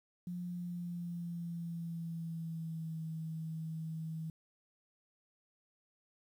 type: tone with pitch glide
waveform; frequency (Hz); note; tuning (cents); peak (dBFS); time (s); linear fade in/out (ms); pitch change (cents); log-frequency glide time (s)
sine; 176.9 to 160.35; F3 to E3; +23 to -48; -38; 0.27-4.3; 2; -171; 0.45-3.02
effects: 11-bit